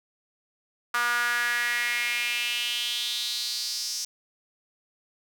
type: tone with high-pass filter sweep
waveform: sawtooth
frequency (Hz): 240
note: B3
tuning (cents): -49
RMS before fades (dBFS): -28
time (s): 0.94-4.05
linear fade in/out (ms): 5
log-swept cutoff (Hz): 1300 to 5600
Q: 4.5
effects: none